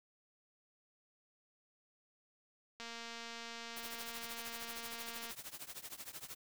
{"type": "click train", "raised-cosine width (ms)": 0.2, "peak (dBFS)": -30, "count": 583, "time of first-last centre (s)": [2.8, 5.309], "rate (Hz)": 232}
{"type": "noise with tremolo", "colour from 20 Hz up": "white", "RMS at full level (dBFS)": -45, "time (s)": [3.76, 6.35], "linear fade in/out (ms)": 10, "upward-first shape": "triangle", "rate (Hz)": 13, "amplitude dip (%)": 95}
{"effects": []}